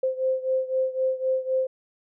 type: beating tone pair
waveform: sine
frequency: 520 / 523.9 Hz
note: C5 / C5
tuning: -11 / +2 cents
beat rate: 3.9 Hz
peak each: -24 / -27 dBFS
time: 0.03-1.67 s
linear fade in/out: 5 ms
effects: none